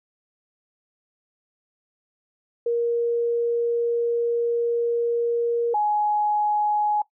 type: tone pair in turn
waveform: sine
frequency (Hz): 470.6 / 838.5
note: A#4 / G#5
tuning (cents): +16 / +16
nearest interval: minor seventh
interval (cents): 1000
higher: second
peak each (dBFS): -19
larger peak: neither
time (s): 2.66-5.74 / 5.74-7.02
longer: first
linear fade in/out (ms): 5
effects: noise-tail reverb RT60 0.1 s tail -17 dB re dry